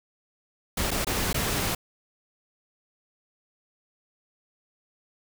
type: noise with dropouts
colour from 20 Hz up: pink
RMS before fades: -27 dBFS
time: 0.77-1.75 s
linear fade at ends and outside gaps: 5 ms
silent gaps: 0.908-0.913 / 1.047-1.068 / 1.33-1.343 s
effects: none